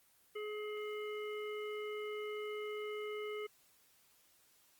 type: harmonic tone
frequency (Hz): 422.5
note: G#4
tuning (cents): +30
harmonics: 1 / 3 / 5 / 7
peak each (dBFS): -40 / -50 / -49 / -54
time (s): 0.35-3.47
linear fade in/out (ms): 10
effects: white hiss -69 dBFS RMS until 4.79 s + Opus 24 kbps